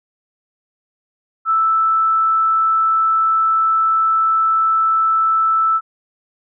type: tone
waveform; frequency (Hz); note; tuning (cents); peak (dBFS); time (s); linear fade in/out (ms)
sine; 1318.5; E6; 0; -12; 1.45-5.81; 50
effects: none